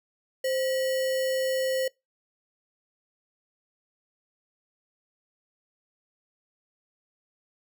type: tone with sample-and-hold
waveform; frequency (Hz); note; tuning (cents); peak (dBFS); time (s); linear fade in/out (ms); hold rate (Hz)
sine; 523.3; C5; 0; -24; 0.44-1.88; 5; 2450
effects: noise-tail reverb RT60 0.2 s tail -24 dB re dry